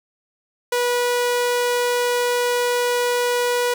sawtooth tone, 487.4 Hz, B4, 23 cents flat, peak -14 dBFS, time 0.72-3.74 s, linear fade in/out 5 ms, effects none

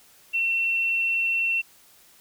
sine tone, 2708 Hz, E7, 46 cents sharp, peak -21 dBFS, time 0.33-1.62 s, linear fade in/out 20 ms, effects white hiss -55 dBFS RMS until 2.2 s

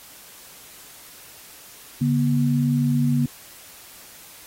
sine tone pair together, 142.4 / 241 Hz, C#3 / B3, +47 / -42 cents, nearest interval major sixth, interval 911 cents, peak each -20 dBFS, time 2.01-3.26 s, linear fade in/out 5 ms, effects white hiss -45 dBFS RMS until 4.46 s + AAC 48 kbps

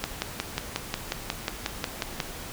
click train, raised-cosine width 0.2 ms, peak -9 dBFS, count 13, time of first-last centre 0.04-2.202 s, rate 5.55 Hz, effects pink hiss -39 dBFS RMS until 2.52 s

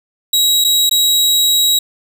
sawtooth tone with dropouts, 3845 Hz, B7, 47 cents flat, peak -7 dBFS, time 0.33-1.79 s, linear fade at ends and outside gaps 5 ms, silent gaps 0.642-0.646 / 0.895-0.911 s, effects none

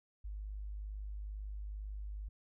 sine tone, 51.1 Hz, G#1, 27 cents flat, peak -40 dBFS, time 0.24-2.29 s, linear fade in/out 10 ms, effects none

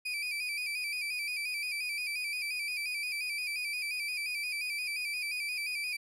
35% pulse tone with vibrato, 2400 Hz, D7, 37 cents sharp, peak -31 dBFS, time 0.05-5.97 s, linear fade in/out 10 ms, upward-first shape square, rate 5.7 Hz, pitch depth 55 cents each way, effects low-pass 12000 Hz 12 dB/octave

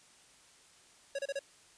square tone bursts, 554.4 Hz, C#5, in tune, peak -34 dBFS, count 4, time 1.15-1.392 s, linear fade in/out 5 ms, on 38 ms, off 30 ms, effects white hiss -61 dBFS RMS until 1.77 s + resampled to 22050 Hz

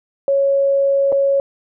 sine tone with dropouts, 553 Hz, C#5, 4 cents flat, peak -12 dBFS, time 0.28-1.4 s, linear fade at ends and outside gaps 1 ms, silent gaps 1.12-1.125 s, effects none

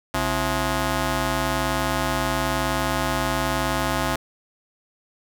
10% pulse ring-modulated tone, 199 Hz, G3, 26 cents sharp, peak -10 dBFS, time 0.14-4.16 s, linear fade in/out 2 ms, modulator 458 Hz, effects none

